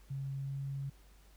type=tone with pitch glide; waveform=sine; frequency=136.6 to 137.79 Hz; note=C#3 to C#3; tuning=-25 to -10 cents; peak=-36 dBFS; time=0.1-0.9 s; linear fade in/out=10 ms; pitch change=+15 cents; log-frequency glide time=0.38-0.54 s; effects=added 50 Hz sine -58 dBFS peak until 1.36 s + pink hiss -66 dBFS RMS until 1.36 s